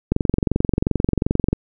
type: click train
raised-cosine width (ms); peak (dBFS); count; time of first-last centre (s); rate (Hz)
3; -4; 33; 0.12-1.53; 22.7
effects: none